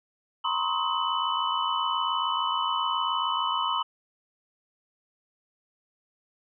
sine tone cluster, 938 / 1025 / 1084 / 1269 / 2994 Hz, A#5 / C6 / C#6 / D#6 / F#7, +11 / -36 / -39 / +34 / +20 cents, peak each -31 dBFS, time 0.44-3.83 s, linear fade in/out 10 ms, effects none

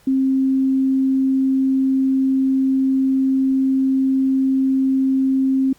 sine tone, 265.9 Hz, C4, 28 cents sharp, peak -14 dBFS, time 0.07-5.73 s, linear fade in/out 5 ms, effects pink hiss -54 dBFS RMS until 5.78 s + Opus 48 kbps

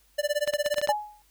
square tone with tremolo, 589 Hz, D5, 5 cents sharp, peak -22 dBFS, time 0.18-0.93 s, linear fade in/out 10 ms, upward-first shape sine, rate 17 Hz, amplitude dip 100%
clicks, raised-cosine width 0.2 ms, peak -15 dBFS, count 7, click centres 0.476 / 0.537 / 0.662 / 0.743 / 0.783 / 0.815 / 0.874 s
sine tone with exponential decay, 840 Hz, G#5, 19 cents sharp, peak -19 dBFS, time 0.89-1.22 s, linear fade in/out 0 ms, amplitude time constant 71 ms
effects added 50 Hz sine -64 dBFS peak until 1.3 s + white hiss -64 dBFS RMS until 1.3 s

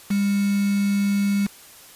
sine tone with quantisation, 200.8 Hz, G3, 42 cents sharp, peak -18 dBFS, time 0.1-1.47 s, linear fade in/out 10 ms, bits 5, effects white hiss -46 dBFS RMS until 1.95 s + resampled to 32000 Hz

